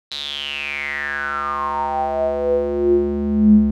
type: tone with band-pass filter sweep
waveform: square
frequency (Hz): 71.4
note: D2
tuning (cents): -48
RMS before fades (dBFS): -19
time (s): 0.11-3.71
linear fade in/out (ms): 5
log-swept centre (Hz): 4000 to 180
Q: 9.9
effects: none